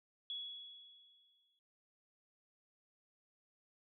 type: tone with exponential decay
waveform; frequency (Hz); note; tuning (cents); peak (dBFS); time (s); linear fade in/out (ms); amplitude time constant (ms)
sine; 3368; G#7; +24; -39; 0.3-1.59; 1; 280
effects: none